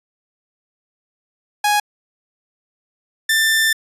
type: tone pair in turn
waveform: sawtooth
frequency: 830.6 / 1780.4 Hz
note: G#5 / A6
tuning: 0 / +20 cents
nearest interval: octave + minor second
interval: 1320 cents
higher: second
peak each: -10 / -10 dBFS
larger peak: neither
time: 1.64-1.8 / 3.29-3.73 s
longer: second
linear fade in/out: 5 ms
effects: resampled to 32000 Hz